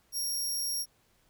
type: tone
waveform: 20% pulse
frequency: 5588 Hz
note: F8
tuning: in tune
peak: -25 dBFS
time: 0.12-0.86 s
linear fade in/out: 50 ms
effects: pink hiss -68 dBFS RMS until 1.29 s